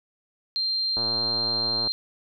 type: tone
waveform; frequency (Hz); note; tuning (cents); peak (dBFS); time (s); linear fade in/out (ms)
sine; 4169; C8; -7; -23; 0.56-1.92; 0
type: click train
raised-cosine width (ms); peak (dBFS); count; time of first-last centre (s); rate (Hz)
1; -21; 104; 0.97-1.874; 114
effects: none